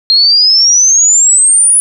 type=exponential sweep; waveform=sine; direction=up; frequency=4186 to 10000 Hz; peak=-4 dBFS; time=0.1-1.8 s; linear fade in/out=0 ms; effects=none